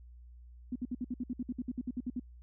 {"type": "tone bursts", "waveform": "sine", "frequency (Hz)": 246.9, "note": "B3", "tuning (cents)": 0, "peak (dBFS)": -32, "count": 16, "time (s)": [0.72, 2.197], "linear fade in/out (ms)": 5, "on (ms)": 37, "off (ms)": 59, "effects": ["added 60 Hz sine -50 dBFS peak until 2.42 s"]}